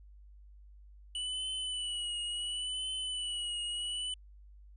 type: tone with vibrato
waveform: square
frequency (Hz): 2960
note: F#7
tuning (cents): 0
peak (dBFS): -35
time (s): 1.15-4.14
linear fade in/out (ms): 2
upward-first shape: triangle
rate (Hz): 0.71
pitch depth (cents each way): 54
effects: added 50 Hz sine -52 dBFS peak until 4.76 s + resampled to 24000 Hz